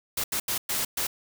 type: noise bursts at uneven times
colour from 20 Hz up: white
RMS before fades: -28 dBFS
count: 5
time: 0.17-0.24 / 0.32-0.4 / 0.48-0.58 / 0.69-0.85 / 0.97-1.07 s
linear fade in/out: 5 ms
effects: none